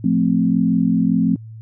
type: chord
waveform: sine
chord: F major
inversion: none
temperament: equal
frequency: 174.61 / 220 / 261.6 Hz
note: F3 / A3 / C4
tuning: 0 / 0 / 0 cents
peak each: -18 dBFS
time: 0.04-1.36 s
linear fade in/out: 5 ms
effects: added 111 Hz sine -33 dBFS peak until 1.61 s